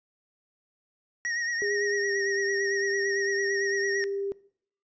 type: tone with vibrato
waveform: square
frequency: 1879 Hz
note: A#6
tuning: 13 cents sharp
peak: -28 dBFS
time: 1.25-4.04 s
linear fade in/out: 0 ms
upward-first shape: triangle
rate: 8.9 Hz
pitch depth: 55 cents each way
type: tone with pitch glide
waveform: sine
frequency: 408 to 396.8 Hz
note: G#4 to G4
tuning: -31 to +21 cents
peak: -28 dBFS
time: 1.62-4.32 s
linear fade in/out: 0 ms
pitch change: -48 cents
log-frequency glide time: 1.89-2.19 s
effects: noise-tail reverb RT60 0.6 s tail -21 dB re dry + resampled to 16000 Hz